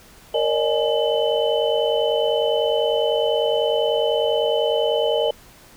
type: tone cluster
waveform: sine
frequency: 463.9 / 560 / 610 / 843 / 3024 Hz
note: A#4 / C#5 / D#5 / G#5 / F#7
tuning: -8 / +18 / -34 / +26 / +37 cents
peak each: -21 / -25 / -22 / -28 / -27 dBFS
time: 0.34-5.31 s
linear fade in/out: 5 ms
effects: pink hiss -48 dBFS RMS until 5.76 s